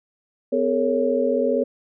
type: tone cluster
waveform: sine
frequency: 252.4 / 417.8 / 458.7 / 554 Hz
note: B3 / G#4 / A#4 / C#5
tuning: +38 / +10 / -28 / -1 cents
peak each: -24 / -25 / -23 / -22 dBFS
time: 0.52-1.64 s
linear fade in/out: 10 ms
effects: none